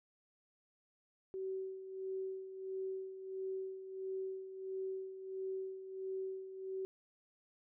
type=tone with tremolo; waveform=sine; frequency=380.7 Hz; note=F#4; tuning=49 cents sharp; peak=-37 dBFS; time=1.34-6.85 s; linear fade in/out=0 ms; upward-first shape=sine; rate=1.5 Hz; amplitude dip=65%; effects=none